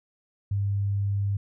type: tone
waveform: sine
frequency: 100 Hz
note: G2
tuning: 35 cents sharp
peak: -23 dBFS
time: 0.51-1.37 s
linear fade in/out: 5 ms
effects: none